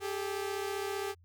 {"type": "tone pair together", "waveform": "sawtooth", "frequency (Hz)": [393.8, 429], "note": ["G4", "A4"], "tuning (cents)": [8, -44], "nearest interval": "minor second", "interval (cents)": 148, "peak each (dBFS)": [-31, -35], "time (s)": [0, 1.15], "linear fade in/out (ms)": 50, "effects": ["added 86 Hz sine -58 dBFS peak until 1.24 s"]}